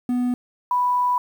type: tone pair in turn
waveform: triangle / sine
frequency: 246.9 / 987.6 Hz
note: B3 / B5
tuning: 0 / 0 cents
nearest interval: 2 octaves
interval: 2400 cents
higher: second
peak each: -17 dBFS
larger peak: neither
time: 0.09-0.34 / 0.71-1.18 s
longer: second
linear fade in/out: 2 ms
effects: 8-bit